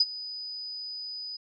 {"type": "tone with ADSR envelope", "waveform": "sine", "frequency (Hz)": 4978, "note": "D#8", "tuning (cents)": 0, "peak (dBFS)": -16, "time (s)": [0, 1.37], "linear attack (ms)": 6, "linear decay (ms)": 38, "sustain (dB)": -19, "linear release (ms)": 11, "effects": []}